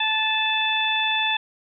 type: harmonic tone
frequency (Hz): 874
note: A5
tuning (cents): -12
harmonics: 1 / 2 / 3 / 4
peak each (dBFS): -26 / -27 / -25 / -24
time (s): 0-1.37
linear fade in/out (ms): 5
effects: none